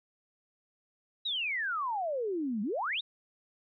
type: exponential two-way sweep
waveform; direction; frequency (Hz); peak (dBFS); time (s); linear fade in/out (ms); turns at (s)
sine; down then up; 3951 to 196.3 to 3951; -30; 1.25-3.01; 10; 2.62
effects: none